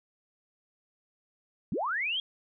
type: linear sweep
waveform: sine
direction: up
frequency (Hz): 129.7 to 3323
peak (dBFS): -28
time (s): 1.72-2.2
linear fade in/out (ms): 2
effects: none